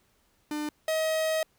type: tone pair in turn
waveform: 45% pulse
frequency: 300 / 634.4 Hz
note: D4 / D#5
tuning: +37 / +33 cents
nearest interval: octave + minor second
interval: 1296 cents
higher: second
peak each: -30 / -25 dBFS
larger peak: second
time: 0.51-0.69 / 0.88-1.43 s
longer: second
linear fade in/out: 2 ms
effects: pink hiss -68 dBFS RMS until 1.58 s